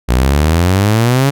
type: exponential sweep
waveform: sawtooth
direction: up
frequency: 58.9 to 142.6 Hz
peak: -5 dBFS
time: 0.08-1.31 s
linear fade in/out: 20 ms
effects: none